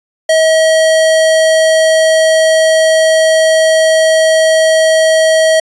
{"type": "tone", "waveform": "square", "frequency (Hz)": 639, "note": "D#5", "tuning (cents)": 46, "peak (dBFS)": -7, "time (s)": [0.29, 5.6], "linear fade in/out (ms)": 5, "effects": ["resampled to 24000 Hz"]}